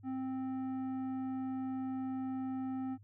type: tone with tanh clipping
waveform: sine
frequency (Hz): 261.7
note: C4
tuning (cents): 0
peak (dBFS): -37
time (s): 0.03-2.98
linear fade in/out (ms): 50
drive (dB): 10
effects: added 102 Hz sine -55 dBFS peak until 3.03 s